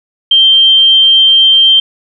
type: tone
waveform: sine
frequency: 3148 Hz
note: G7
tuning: 7 cents sharp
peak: -3 dBFS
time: 0.31-1.8 s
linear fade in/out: 5 ms
effects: none